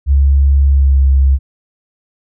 sine tone with pitch glide, 69.3 to 67.56 Hz, C#2 to C#2, 0 to -44 cents, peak -6 dBFS, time 0.06-1.39 s, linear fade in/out 50 ms, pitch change -44 cents, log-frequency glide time 0.67-1.02 s, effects none

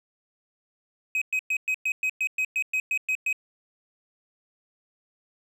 triangle tone bursts, 2529 Hz, D#7, 28 cents sharp, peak -21 dBFS, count 13, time 1.15-3.328 s, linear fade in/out 2 ms, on 66 ms, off 110 ms, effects none

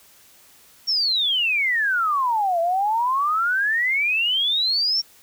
sine exponential two-way sweep, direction down then up, 5588 to 659.3 to 5588 Hz, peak -18 dBFS, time 0.87-5.02 s, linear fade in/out 20 ms, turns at 2.6 s, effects white hiss -52 dBFS RMS until 5.22 s

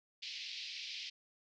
white band-pass noise, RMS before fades -45 dBFS, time 0.22-1.1 s, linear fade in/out 10 ms, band 2200 to 5100 Hz, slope 48 dB/octave, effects none

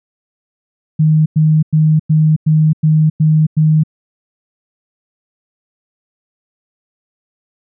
sine tone bursts, 155.56 Hz, D#3, in tune, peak -7 dBFS, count 8, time 0.99-3.836 s, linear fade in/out 10 ms, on 270 ms, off 98 ms, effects none

